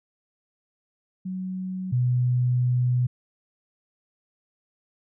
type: tone pair in turn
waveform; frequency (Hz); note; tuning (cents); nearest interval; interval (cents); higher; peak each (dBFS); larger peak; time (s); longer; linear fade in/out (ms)
sine; 186.2 / 124.27; F#3 / B2; +11 / +11; perfect fifth; 700; first; -28 / -19; second; 1.25-1.92 / 1.92-3.07; second; 10
effects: none